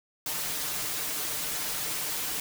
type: noise with comb filter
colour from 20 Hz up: white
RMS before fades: -32 dBFS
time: 0.26-2.4 s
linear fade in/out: 2 ms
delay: 6.6 ms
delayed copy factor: +0.7
effects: none